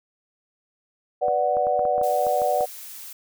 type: chord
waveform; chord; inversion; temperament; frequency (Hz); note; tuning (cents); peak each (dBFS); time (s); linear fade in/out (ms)
sine; B minor; none; equal; 493.9 / 587.3 / 740; B4 / D5 / F#5; 0 / 0 / 0; -26 / -23 / -22; 1.21-2.66; 20
type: clicks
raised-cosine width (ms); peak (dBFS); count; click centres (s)
1; -22; 10; 1.283 / 1.569 / 1.669 / 1.793 / 1.853 / 1.981 / 2.014 / 2.267 / 2.418 / 2.608
type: noise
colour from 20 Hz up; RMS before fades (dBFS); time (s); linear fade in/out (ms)
blue; -39; 2.03-3.13; 5
effects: none